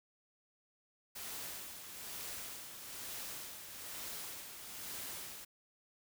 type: noise with tremolo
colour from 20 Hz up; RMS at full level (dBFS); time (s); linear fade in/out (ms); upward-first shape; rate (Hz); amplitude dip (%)
white; -44; 1.15-5.45; 10; sine; 1.1; 50
effects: none